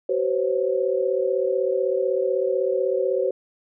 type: tone cluster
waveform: sine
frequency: 379.3 / 505 / 541 Hz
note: F#4 / B4 / C#5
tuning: +43 / +39 / -42 cents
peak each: -24 dBFS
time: 0.09-3.31 s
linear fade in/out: 5 ms
effects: none